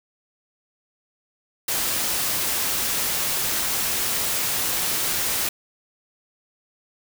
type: noise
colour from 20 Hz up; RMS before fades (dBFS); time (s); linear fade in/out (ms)
white; -24; 1.68-5.49; 5
effects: none